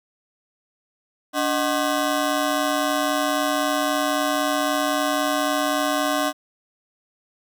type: ring-modulated tone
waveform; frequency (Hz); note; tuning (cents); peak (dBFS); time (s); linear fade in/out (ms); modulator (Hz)
20% pulse; 453.8; A#4; -47; -12; 1.33-6.33; 50; 165
effects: none